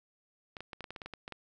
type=clicks; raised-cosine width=0.3 ms; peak=-26 dBFS; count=12; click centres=0.568 / 0.606 / 0.732 / 0.807 / 0.842 / 0.906 / 0.962 / 1.018 / 1.06 / 1.137 / 1.279 / 1.323 s; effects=none